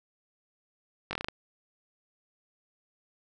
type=slowing click train; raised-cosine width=0.3 ms; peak=-16 dBFS; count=7; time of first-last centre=1.11-1.285 s; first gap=20 ms; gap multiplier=1.15; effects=none